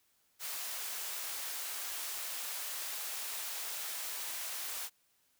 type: high-pass noise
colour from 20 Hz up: white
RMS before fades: -40 dBFS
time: 0.39-4.9 s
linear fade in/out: 50 ms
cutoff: 620 Hz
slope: 12 dB/octave
effects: white hiss -73 dBFS RMS until 5.39 s